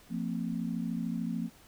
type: chord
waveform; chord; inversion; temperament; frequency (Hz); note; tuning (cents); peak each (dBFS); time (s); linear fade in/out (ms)
sine; F suspended fourth; none; equal with one note detuned; 174.61 / 227.9 / 261.6; F3 / Bb3 / C4; 0 / -39 / 0; -35 / -34 / -38; 0.09-1.5; 50
effects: pink hiss -58 dBFS RMS until 1.67 s